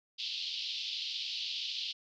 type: band-pass noise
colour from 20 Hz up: pink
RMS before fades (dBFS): -38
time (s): 0.18-1.93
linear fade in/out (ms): 20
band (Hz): 2900 to 4800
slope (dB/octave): 48
effects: none